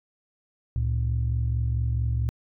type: tone pair together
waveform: sine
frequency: 69.77 / 114.3 Hz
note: C#2 / A#2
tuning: +12 / -34 cents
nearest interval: major sixth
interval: 854 cents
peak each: -24 dBFS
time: 0.76-2.29 s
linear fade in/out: 0 ms
effects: tanh soft clip ceiling -17 dBFS